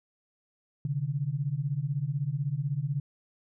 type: beating tone pair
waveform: sine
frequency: 132.5 / 148.5 Hz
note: C3 / D3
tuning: +22 / +20 cents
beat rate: 16 Hz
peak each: -31 / -30 dBFS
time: 0.85-3 s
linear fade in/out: 2 ms
effects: none